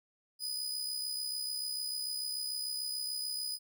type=tone with amplitude modulation; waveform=sawtooth; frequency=4978 Hz; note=D#8; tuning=in tune; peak=-30 dBFS; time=0.39-3.59 s; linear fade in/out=50 ms; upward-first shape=sine; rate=66.8 Hz; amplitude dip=50%; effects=none